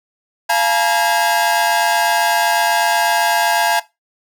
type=tone cluster; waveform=45% pulse; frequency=690 / 861 / 949 / 1627 Hz; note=F5 / A5 / A#5 / G#6; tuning=-21 / -38 / +31 / -36 cents; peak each=-19 dBFS; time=0.49-3.8 s; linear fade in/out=10 ms; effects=noise-tail reverb RT60 0.2 s tail -17 dB re dry